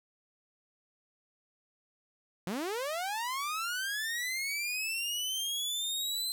sawtooth linear sweep, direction up, 164.81 to 4100 Hz, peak -29 dBFS, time 2.47-6.32 s, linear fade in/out 0 ms, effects none

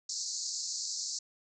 white band-pass noise, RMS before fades -37 dBFS, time 0.09-1.19 s, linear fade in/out 5 ms, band 4200 to 7400 Hz, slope 96 dB/octave, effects none

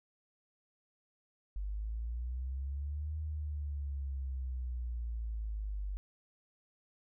sine linear two-way sweep, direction up then down, 48.2 to 77.78 to 48.2 Hz, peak -35 dBFS, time 1.56-5.97 s, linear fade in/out 0 ms, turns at 3.18 s, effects none

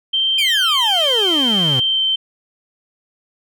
sine tone with pitch glide, 3136 to 3107 Hz, G7 to G7, 0 to -16 cents, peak -14 dBFS, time 0.13-2.16 s, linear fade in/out 10 ms, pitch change -16 cents, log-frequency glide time 1.82-2.03 s
40% pulse exponential sweep, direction down, 2489 to 120 Hz, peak -18 dBFS, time 0.38-1.8 s, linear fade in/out 5 ms
effects none

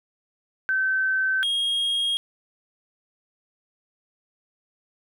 sine / triangle tone pair in turn, 1539 / 3261 Hz, G6 / G#7, -32 / -32 cents, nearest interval octave + minor second, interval 1300 cents, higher second, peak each -20 dBFS, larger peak neither, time 0.69-1.43 / 1.43-2.17 s, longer neither, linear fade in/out 0 ms, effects none

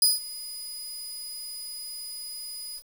20% pulse tone with ADSR envelope, 4959 Hz, D#8, 7 cents flat, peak -10 dBFS, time 0.02-2.83 s, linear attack 3 ms, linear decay 170 ms, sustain -20 dB, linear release 73 ms, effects 8-bit

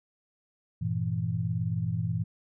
sine chord, E diminished, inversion first, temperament equal, 98 / 116.54 / 164.81 Hz, G2 / Bb2 / E3, 0 / 0 / 0 cents, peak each -33 / -30 / -31 dBFS, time 0.81-2.24 s, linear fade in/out 10 ms, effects none

